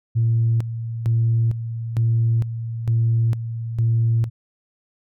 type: tone with tremolo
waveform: sine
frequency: 114.8 Hz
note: A#2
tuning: 26 cents flat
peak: -14 dBFS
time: 0.15-4.3 s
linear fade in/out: 20 ms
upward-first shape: square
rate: 1.1 Hz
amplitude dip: 70%
effects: tanh soft clip ceiling -11 dBFS